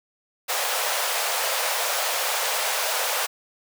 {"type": "high-pass noise", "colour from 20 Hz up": "pink", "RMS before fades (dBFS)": -25, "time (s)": [0.48, 3.27], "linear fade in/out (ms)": 20, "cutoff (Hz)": 500, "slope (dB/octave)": 48, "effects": []}